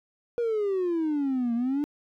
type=exponential two-way sweep; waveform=triangle; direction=down then up; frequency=482.8 to 230 to 299.1 Hz; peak=-21 dBFS; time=0.38-1.84 s; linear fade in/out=0 ms; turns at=1.54 s; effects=tanh soft clip ceiling -19 dBFS